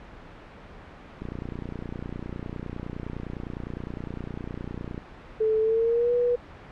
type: click train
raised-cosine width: 3 ms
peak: -21 dBFS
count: 113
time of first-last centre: 1.22-4.978 s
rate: 29.8 Hz
type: tone with pitch glide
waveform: sine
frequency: 437.4 to 485.3 Hz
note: A4 to B4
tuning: -10 to -30 cents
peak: -20 dBFS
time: 5.4-6.36 s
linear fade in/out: 10 ms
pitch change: +180 cents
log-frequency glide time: 5.61-6.13 s
effects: pink hiss -45 dBFS RMS until 6.71 s + low-pass 2000 Hz 12 dB/octave